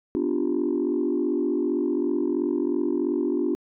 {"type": "chord", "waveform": "sine", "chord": "G dominant seventh", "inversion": "first", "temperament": "equal with one note detuned", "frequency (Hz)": [250.5, 293.7, 349.2, 392], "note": ["B3", "D4", "F4", "G4"], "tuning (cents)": [25, 0, 0, 0], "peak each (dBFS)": [-28, -25, -25, -29], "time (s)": [0.15, 3.55], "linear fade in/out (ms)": 0, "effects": ["tanh soft clip ceiling -15 dBFS"]}